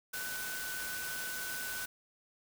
sine tone in noise, 1502 Hz, F#6, 26 cents sharp, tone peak -40 dBFS, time 0.13-1.86 s, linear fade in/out 10 ms, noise white, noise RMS -41 dBFS, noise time 0.13-1.86 s, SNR -2 dB, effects none

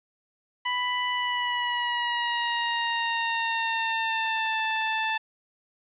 15% pulse tone with pitch glide, 990 to 882 Hz, B5 to A5, +4 to +4 cents, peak -18 dBFS, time 0.65-5.18 s, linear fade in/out 10 ms, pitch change -200 cents, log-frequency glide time 1.11-4.63 s, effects resampled to 8000 Hz + 10-bit

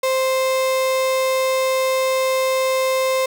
35% pulse tone, 523.3 Hz, C5, in tune, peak -15 dBFS, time 0.03-3.26 s, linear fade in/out 5 ms, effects none

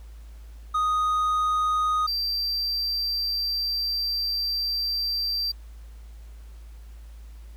triangle tone pair in turn, 1244.5 / 4699 Hz, D#6 / D8, 0 / 0 cents, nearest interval octave + major seventh, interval 2300 cents, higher second, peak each -19 / -23 dBFS, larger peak first, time 0.74-2.07 / 2.07-5.52 s, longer second, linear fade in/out 10 ms, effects added 55 Hz sine -40 dBFS peak until 7.56 s + pink hiss -59 dBFS RMS until 7.56 s

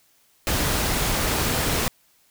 pink noise, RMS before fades -23 dBFS, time 0.47-1.88 s, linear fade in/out 0 ms, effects white hiss -61 dBFS RMS until 2.3 s

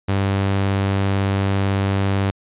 sawtooth tone, 98 Hz, G2, in tune, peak -13 dBFS, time 0.08-2.31 s, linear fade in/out 10 ms, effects resampled to 8000 Hz

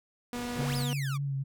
sawtooth tone, 242.8 Hz, B3, 29 cents flat, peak -30 dBFS, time 0.33-0.93 s, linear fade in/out 0 ms
pink low-pass noise, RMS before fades -43 dBFS, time 0.34-0.84 s, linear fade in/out 10 ms, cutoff 9500 Hz, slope 24 dB/octave
sawtooth exponential two-way sweep, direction up then down, 75.2 to 5274 to 1076 Hz, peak -34 dBFS, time 0.54-1.18 s, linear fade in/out 20 ms, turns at 0.76 s
sine tone with vibrato, 138.59 Hz, C#3, in tune, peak -29 dBFS, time 0.58-1.44 s, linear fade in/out 20 ms, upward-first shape triangle, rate 3.5 Hz, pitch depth 42 cents each way
effects none

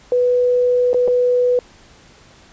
sine tone with dropouts, 493.9 Hz, B4, in tune, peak -12 dBFS, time 0.12-1.59 s, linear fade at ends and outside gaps 1 ms, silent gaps 0.932-0.944 / 1.077-1.081 s, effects pink hiss -47 dBFS RMS until 2.52 s + resampled to 16000 Hz

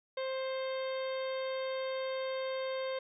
harmonic tone with a mistuned harmonic, 526 Hz, C5, 9 cents sharp, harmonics 1 / 2 / 3 / 4 / 5 / 6 / 7 / 8, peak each -34 / -44 / -49 / -47 / -54 / -52 / -51 / -53 dBFS, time 0.17-2.99 s, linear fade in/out 5 ms, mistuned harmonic 8, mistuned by +71 cents, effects none

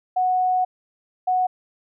sine tone bursts at uneven times, 737 Hz, F#5, 7 cents flat, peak -17 dBFS, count 2, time 0.16-0.65 / 1.27-1.47 s, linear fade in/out 10 ms, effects none

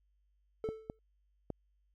triangle tone with exponential decay, 440 Hz, A4, in tune, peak -30 dBFS, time 0.64-0.99 s, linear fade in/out 1 ms, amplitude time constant 75 ms
clicks, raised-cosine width 2 ms, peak -24 dBFS, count 3, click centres 0.689 / 0.899 / 1.503 s
effects added 50 Hz sine -70 dBFS peak until 1.94 s

